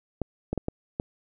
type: clicks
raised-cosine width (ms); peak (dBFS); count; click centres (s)
2; -14; 5; 0.217 / 0.53 / 0.577 / 0.684 / 0.999
effects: none